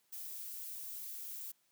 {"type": "noise", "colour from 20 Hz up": "violet", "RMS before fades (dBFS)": -45, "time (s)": [0.12, 1.52], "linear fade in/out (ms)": 10, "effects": ["white hiss -75 dBFS RMS until 1.71 s", "high-pass 100 Hz 12 dB/octave"]}